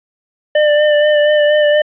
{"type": "tone with vibrato", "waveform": "square", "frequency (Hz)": 597, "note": "D5", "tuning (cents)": 28, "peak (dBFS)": -9, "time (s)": [0.55, 1.82], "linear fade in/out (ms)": 5, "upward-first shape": "sine", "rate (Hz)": 4.2, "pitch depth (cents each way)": 22, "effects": ["resampled to 8000 Hz", "8-bit"]}